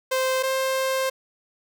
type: tone pair in turn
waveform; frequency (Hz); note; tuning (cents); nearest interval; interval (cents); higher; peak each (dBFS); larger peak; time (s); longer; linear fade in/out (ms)
sawtooth; 521 / 527.7; C5 / C5; -7 / +15; unison; 22; second; -17 / -18; first; 0.11-0.43 / 0.43-1.1; second; 10
effects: none